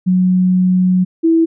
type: tone pair in turn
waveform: sine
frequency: 183.5 / 327.9 Hz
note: F#3 / E4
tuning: -14 / -9 cents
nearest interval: minor seventh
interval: 1005 cents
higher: second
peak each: -9 / -8 dBFS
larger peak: second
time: 0.06-1.05 / 1.23-1.46 s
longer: first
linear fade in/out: 20 ms
effects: none